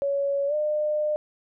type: tone with pitch glide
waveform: sine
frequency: 560 to 603.7 Hz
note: C#5 to D5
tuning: +18 to +48 cents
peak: -22 dBFS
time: 0.02-1.16 s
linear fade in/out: 0 ms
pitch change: +130 cents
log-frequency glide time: 0.47-0.54 s
effects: none